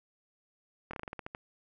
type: slowing click train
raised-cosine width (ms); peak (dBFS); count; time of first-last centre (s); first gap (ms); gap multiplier
0.5; -24; 10; 0.91-1.349; 24; 1.17
effects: none